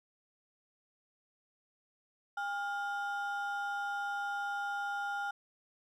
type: ring-modulated tone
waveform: triangle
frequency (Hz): 1108.7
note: C#6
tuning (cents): 0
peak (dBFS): -29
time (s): 2.37-5.31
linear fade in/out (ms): 5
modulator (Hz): 300
effects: none